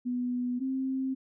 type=tone pair in turn; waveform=sine; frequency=246.9 / 264.1 Hz; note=B3 / C4; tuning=0 / +16 cents; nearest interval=minor second; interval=116 cents; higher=second; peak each=-28 dBFS; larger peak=neither; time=0.05-0.6 / 0.6-1.15 s; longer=neither; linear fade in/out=20 ms; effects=none